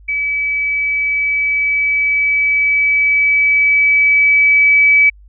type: tone with level ramp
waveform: sine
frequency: 2291 Hz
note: D7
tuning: 44 cents flat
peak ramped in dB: -15 to -6 dBFS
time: 0.08-5.1 s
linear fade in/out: 10 ms
effects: added 50 Hz sine -39 dBFS peak until 5.28 s